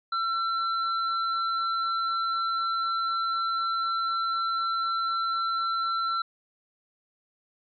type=tone; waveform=square; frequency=1348 Hz; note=E6; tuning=38 cents sharp; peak=-26 dBFS; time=0.12-6.22 s; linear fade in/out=5 ms; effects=resampled to 11025 Hz